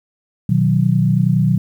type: chord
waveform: sine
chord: B major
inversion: none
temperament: equal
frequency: 123.47 / 155.56 / 185 Hz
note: B2 / D#3 / F#3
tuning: 0 / 0 / 0 cents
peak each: -16 dBFS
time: 0.49-1.58 s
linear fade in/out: 5 ms
effects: 8-bit